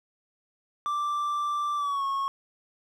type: tone with pitch glide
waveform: triangle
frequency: 1174.7 to 1096 Hz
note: D6 to C#6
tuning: 0 to -20 cents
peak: -24 dBFS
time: 0.86-2.28 s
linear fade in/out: 0 ms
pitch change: -120 cents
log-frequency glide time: 1.76-2.04 s
effects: none